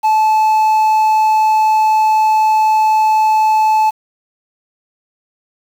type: tone with quantisation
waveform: triangle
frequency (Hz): 868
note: A5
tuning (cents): -24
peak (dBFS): -7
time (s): 0.03-3.91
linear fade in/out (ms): 20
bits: 6
effects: none